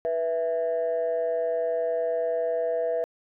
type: tone pair together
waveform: sine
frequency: 490.3 / 660 Hz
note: B4 / E5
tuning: -13 / +2 cents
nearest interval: perfect fourth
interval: 515 cents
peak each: -25 dBFS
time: 0.05-3.04 s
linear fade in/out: 0 ms
effects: tanh soft clip ceiling -19 dBFS